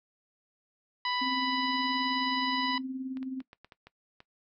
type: harmonic tone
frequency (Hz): 991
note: B5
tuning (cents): +6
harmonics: 1 / 2 / 3 / 4 / 5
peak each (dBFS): -32 / -35 / -37 / -38 / -39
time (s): 1.05-2.78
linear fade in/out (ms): 2
type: tone with tremolo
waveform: sine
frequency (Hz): 261.6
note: C4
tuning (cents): 0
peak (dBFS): -31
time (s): 1.21-3.42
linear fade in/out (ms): 10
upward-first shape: sine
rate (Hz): 19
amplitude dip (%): 50
type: clicks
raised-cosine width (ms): 0.3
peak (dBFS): -33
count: 8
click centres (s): 3.171 / 3.229 / 3.404 / 3.531 / 3.646 / 3.722 / 3.87 / 4.204
effects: noise-tail reverb RT60 0.1 s tail -19 dB re dry